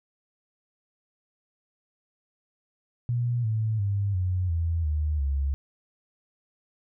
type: tone with pitch steps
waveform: sine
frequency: 120.5 / 109.86 / 100.16 / 91.32 / 83.26 / 75.91 / 69.21 Hz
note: B2 / A2 / G2 / F#2 / E2 / D#2 / C#2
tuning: -42 / -2 / +38 / -22 / +18 / -42 / -2 cents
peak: -23 dBFS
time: 3.09-5.54 s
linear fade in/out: 0 ms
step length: 350 ms
effects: none